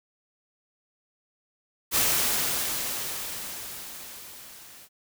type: noise with level ramp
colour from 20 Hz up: white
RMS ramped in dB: -22 to -49 dBFS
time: 1.91-4.89 s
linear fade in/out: 50 ms
effects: none